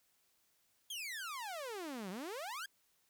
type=exponential two-way sweep; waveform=sawtooth; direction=down then up; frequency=3343 to 176.6 to 1676 Hz; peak=-38 dBFS; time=0.9-2.66 s; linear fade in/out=5 ms; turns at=2.1 s; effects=white hiss -75 dBFS RMS until 3.09 s